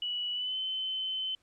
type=tone with pitch glide; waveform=sine; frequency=2943 to 3059 Hz; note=F#7 to G7; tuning=-10 to -43 cents; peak=-31 dBFS; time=0.02-1.35 s; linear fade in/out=2 ms; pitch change=+67 cents; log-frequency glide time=0.33-0.57 s; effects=pink hiss -71 dBFS RMS until 1.42 s + low-pass 9000 Hz 12 dB/octave